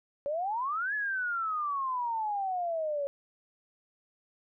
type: exponential two-way sweep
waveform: sine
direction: up then down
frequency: 554.4 to 1727 to 554.4 Hz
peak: -29 dBFS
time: 0.26-3.07 s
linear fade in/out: 0 ms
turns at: 0.94 s
effects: none